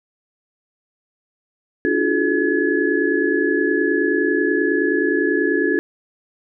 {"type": "tone cluster", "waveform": "sine", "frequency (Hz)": [287.3, 336.1, 366.1, 425.7, 1700], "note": ["D4", "E4", "F#4", "G#4", "G#6"], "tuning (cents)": [-38, 34, -18, 43, 40], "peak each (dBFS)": -22, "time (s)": [1.85, 5.79], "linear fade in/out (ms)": 0, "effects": []}